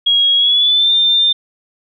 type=tone with pitch glide; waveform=sine; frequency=3299 to 3598 Hz; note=G#7 to A7; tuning=-12 to +38 cents; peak=-9 dBFS; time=0.06-1.33 s; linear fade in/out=10 ms; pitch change=+150 cents; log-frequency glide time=0.36-0.92 s; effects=none